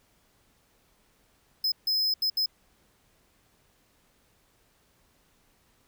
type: tone bursts at uneven times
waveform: square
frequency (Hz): 5100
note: D#8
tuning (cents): +42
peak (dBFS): -24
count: 4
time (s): 1.64-1.72 / 1.87-2.14 / 2.22-2.3 / 2.37-2.46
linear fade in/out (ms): 5
effects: pink hiss -66 dBFS RMS until 5.87 s